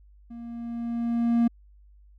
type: tone with level ramp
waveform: triangle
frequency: 234.4 Hz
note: A#3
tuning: 10 cents sharp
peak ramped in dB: -36 to -15 dBFS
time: 0.3-1.48 s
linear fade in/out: 10 ms
effects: added 50 Hz sine -51 dBFS peak until 2.18 s